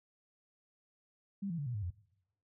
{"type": "tone with pitch steps", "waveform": "sine", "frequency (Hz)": [198.1, 168.52, 143.35, 121.94, 103.73, 88.24], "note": ["G3", "E3", "D3", "B2", "G#2", "F2"], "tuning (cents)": [18, 38, -42, -22, -2, 18], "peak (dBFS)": -35, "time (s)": [1.42, 1.906], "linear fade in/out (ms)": 10, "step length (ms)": 81, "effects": ["noise-tail reverb RT60 0.9 s tail -23 dB re dry"]}